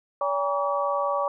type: harmonic tone with a mistuned harmonic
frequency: 190.1 Hz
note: F#3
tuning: 47 cents sharp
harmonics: 3 / 4 / 5 / 6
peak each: -26 / -31 / -31 / -27 dBFS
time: 0.21-1.28 s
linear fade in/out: 2 ms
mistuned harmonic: 4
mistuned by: +99 cents
effects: none